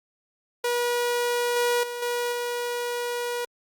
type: tone with level steps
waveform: sawtooth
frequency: 482.6 Hz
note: B4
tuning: 40 cents flat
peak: -19 / -17 / -27 / -21 / -23 dBFS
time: 0.64-3.45 s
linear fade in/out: 5 ms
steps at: 1.56 / 1.83 / 2.02 / 2.32 s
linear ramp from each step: 5 ms
effects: Opus 48 kbps